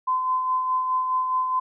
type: tone with tremolo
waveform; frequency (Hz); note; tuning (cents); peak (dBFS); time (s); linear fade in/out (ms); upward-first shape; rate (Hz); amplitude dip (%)
sine; 1025; C6; -36; -19; 0.07-1.6; 10; sine; 4.8; 40
effects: none